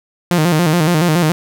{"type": "tone with vibrato", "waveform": "sawtooth", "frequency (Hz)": 164.81, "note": "E3", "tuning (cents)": 0, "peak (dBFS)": -7, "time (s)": [0.31, 1.32], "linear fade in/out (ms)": 0, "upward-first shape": "square", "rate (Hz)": 7.1, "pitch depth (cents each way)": 110, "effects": []}